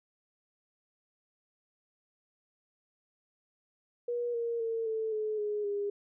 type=tone with pitch steps; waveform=sine; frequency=480.2 / 467.1 / 454.3 / 441.9 / 429.8 / 418 / 406.6 Hz; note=B4 / A#4 / A#4 / A4 / A4 / G#4 / G#4; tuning=-49 / +3 / -45 / +7 / -41 / +11 / -37 cents; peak=-30 dBFS; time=4.08-5.9 s; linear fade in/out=5 ms; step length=260 ms; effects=none